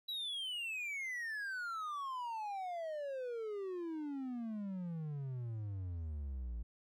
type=exponential sweep; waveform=triangle; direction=down; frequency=3951 to 55 Hz; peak=-37 dBFS; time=0.08-6.63 s; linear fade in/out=10 ms; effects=none